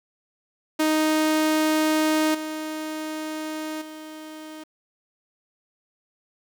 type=tone with level steps; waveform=sawtooth; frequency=311.1 Hz; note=D#4; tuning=in tune; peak=-15 / -25 / -33 dBFS; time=0.79-4.64 s; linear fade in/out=10 ms; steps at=2.34 / 3.81 s; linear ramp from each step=10 ms; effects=9-bit